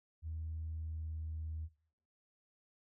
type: tone with pitch glide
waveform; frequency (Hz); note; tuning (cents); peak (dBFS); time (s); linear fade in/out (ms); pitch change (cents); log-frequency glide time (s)
sine; 79.9 to 79.16; D#2 to D#2; +47 to +30; -38; 0.22-1.69; 50; -17; 0.68-1.2
effects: noise-tail reverb RT60 0.6 s tail -21 dB re dry + tanh soft clip ceiling -34 dBFS